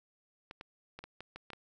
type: clicks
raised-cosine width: 0.3 ms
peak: -29 dBFS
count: 8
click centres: 0.511 / 0.611 / 0.99 / 1.04 / 1.206 / 1.36 / 1.503 / 1.533 s
effects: none